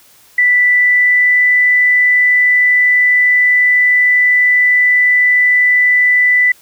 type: tone with pitch glide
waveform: sine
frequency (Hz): 1975.5 to 1986.9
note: B6 to B6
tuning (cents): 0 to +10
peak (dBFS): -7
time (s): 0.38-6.52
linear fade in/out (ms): 5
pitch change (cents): +10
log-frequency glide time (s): 0.63-1.46
effects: white hiss -46 dBFS RMS until 6.61 s